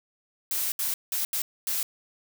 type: noise bursts at uneven times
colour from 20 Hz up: blue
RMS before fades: -28 dBFS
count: 5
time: 0.51-0.72 / 0.79-0.94 / 1.12-1.25 / 1.33-1.42 / 1.67-1.83 s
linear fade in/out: 2 ms
effects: none